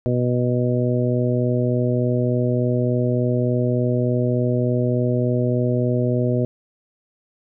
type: harmonic tone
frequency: 123.4 Hz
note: B2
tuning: 1 cent flat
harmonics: 1 / 2 / 3 / 4 / 5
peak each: -20 / -23 / -25 / -26 / -27 dBFS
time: 0.06-6.45 s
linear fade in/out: 0 ms
effects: none